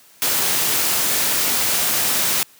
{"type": "noise", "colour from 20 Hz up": "white", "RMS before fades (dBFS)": -19, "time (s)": [0.22, 2.43], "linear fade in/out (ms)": 0, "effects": ["white hiss -50 dBFS RMS until 2.59 s", "high-pass 100 Hz 12 dB/octave"]}